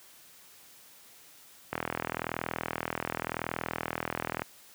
click train, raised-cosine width 0.5 ms, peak -15 dBFS, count 111, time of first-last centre 1.73-4.419 s, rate 40.9 Hz, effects white hiss -55 dBFS RMS until 4.74 s + high-pass 80 Hz 12 dB/octave

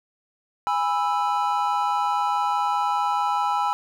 triangle chord, E major, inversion first, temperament just, 824.1 / 988.9 / 1318.5 Hz, G#5 / B5 / E6, -14 / +2 / 0 cents, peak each -22 / -23 / -25 dBFS, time 0.67-3.73 s, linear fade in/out 0 ms, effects none

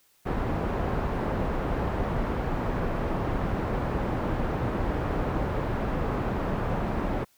pink low-pass noise, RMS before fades -28 dBFS, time 0.25-7.25 s, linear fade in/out 20 ms, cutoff 1100 Hz, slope 12 dB/octave, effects white hiss -64 dBFS RMS until 7.37 s

